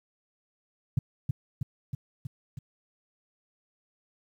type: tone with echo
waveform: sine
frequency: 130.81 Hz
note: C3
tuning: in tune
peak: -19 dBFS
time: 0.97-0.99 s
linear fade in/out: 5 ms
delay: 320 ms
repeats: 5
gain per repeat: -3 dB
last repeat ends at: 2.59 s
effects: 10-bit